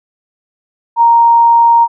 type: tone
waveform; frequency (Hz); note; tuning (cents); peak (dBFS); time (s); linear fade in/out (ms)
sine; 932.3; A#5; 0; -4; 0.96-1.88; 50
effects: none